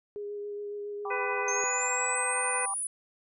sine tone with vibrato, 411.1 Hz, G#4, 18 cents flat, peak -34 dBFS, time 0.16-1.64 s, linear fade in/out 0 ms, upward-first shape sine, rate 7.2 Hz, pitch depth 12 cents each way
sine chord, G major, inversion none, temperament equal with one note detuned, 784 / 987.8 / 1170.6 Hz, G5 / B5 / D6, 0 / 0 / -6 cents, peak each -37 / -41 / -38 dBFS, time 1.05-2.74 s, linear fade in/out 2 ms
harmonic tone, 499.5 Hz, B4, 20 cents sharp, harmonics 1 / 2 / 3 / 4 / 5, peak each -36 / -36 / -36 / -36 / -36 dBFS, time 1.1-2.66 s, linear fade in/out 10 ms
sine linear sweep, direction up, 6272 to 10000 Hz, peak -30 dBFS, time 1.48-2.87 s, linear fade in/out 2 ms
effects none

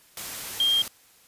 sine tone in noise, 3207 Hz, G7, 39 cents sharp, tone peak -19 dBFS, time 0.6-0.82 s, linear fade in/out 2 ms, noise white, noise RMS -35 dBFS, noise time 0.17-0.88 s, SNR +13 dB, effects white hiss -57 dBFS RMS until 1.27 s + resampled to 32000 Hz

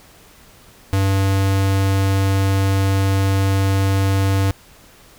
square tone, 97.2 Hz, G2, 14 cents flat, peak -15 dBFS, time 0.93-4.51 s, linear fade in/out 0 ms, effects pink hiss -47 dBFS RMS until 5.18 s

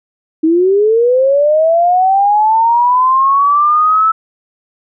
sine linear sweep, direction up, 311.1 to 1318.5 Hz, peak -7 dBFS, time 0.43-4.12 s, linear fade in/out 10 ms, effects none

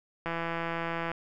click train, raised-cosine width 0.5 ms, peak -18 dBFS, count 144, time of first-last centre 0.26-1.116 s, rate 167 Hz, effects none

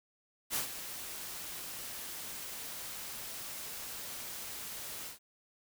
white noise with ADSR envelope, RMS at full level -32 dBFS, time 0.5-5.19 s, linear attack 52 ms, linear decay 120 ms, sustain -11 dB, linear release 120 ms, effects none

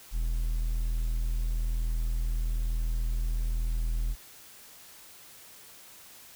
triangle tone, 40.54 Hz, E1, 28 cents flat, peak -24 dBFS, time 0.11-4.16 s, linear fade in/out 50 ms, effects white hiss -51 dBFS RMS until 6.35 s

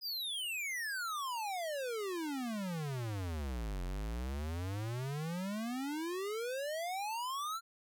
square exponential two-way sweep, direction down then up, 5020 to 43.65 to 1386 Hz, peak -37 dBFS, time 0.01-7.61 s, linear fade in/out 50 ms, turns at 3.83 s, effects none

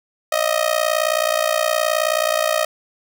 sawtooth tone with amplitude modulation, 626 Hz, D#5, 10 cents sharp, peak -9 dBFS, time 0.32-2.65 s, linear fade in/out 5 ms, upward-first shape sine, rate 59 Hz, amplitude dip 90%, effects none

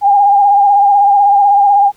sine tone with vibrato, 807 Hz, G#5, 50 cents flat, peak -5 dBFS, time 0.01-1.92 s, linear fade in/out 50 ms, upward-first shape sine, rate 16 Hz, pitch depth 44 cents each way, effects pink hiss -50 dBFS RMS until 1.96 s

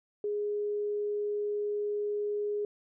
sine tone, 414.6 Hz, G#4, 3 cents flat, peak -29 dBFS, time 0.24-2.65 s, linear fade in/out 2 ms, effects none

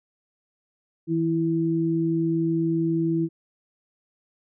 sine tone pair together, 162.48 / 329.6 Hz, E3 / E4, -25 / 0 cents, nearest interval octave, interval 1225 cents, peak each -25 / -22 dBFS, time 1.07-3.29 s, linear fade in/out 50 ms, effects none

